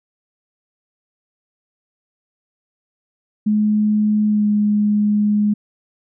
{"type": "tone with pitch glide", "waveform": "sine", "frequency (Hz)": [211.6, 208.6], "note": ["G#3", "G#3"], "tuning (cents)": [33, 8], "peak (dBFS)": -13, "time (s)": [3.46, 5.54], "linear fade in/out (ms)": 10, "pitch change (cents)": -25, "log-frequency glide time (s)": [4.27, 4.46], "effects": []}